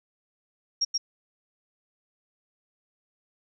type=tone with echo; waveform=sine; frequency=5588 Hz; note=F8; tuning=in tune; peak=-21 dBFS; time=0.81-0.85 s; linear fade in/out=10 ms; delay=130 ms; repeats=1; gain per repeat=-2 dB; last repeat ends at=0.98 s; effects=none